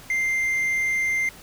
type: tone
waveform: triangle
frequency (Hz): 2093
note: C7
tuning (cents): 0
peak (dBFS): -19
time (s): 0.1-1.29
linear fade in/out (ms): 2
effects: pink hiss -45 dBFS RMS until 1.42 s